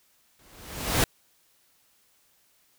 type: noise with exponential growth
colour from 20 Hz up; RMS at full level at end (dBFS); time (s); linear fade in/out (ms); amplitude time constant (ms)
pink; -20; 0.39-1.04; 2; 140
effects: white hiss -65 dBFS RMS until 2.78 s